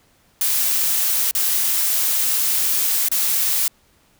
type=noise with dropouts; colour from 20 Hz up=blue; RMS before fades=-19 dBFS; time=0.41-3.68 s; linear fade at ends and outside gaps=2 ms; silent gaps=1.311-1.35 / 3.086-3.115 s; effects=pink hiss -58 dBFS RMS until 4.19 s